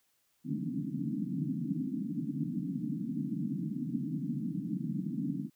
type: band-pass noise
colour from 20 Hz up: white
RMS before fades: -35 dBFS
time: 0.44-5.5 s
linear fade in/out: 50 ms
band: 140 to 300 Hz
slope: 96 dB/octave
effects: white hiss -74 dBFS RMS until 5.55 s